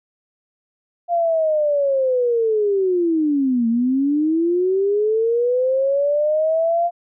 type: linear two-way sweep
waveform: sine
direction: down then up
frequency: 698.5 to 225.8 to 698.5 Hz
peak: -15 dBFS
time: 1.08-6.91 s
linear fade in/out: 50 ms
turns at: 3.68 s
effects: none